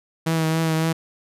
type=tone with vibrato; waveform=sawtooth; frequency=161.1 Hz; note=E3; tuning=39 cents flat; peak=-15 dBFS; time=0.26-0.93 s; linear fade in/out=10 ms; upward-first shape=triangle; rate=3.6 Hz; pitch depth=29 cents each way; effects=resampled to 32000 Hz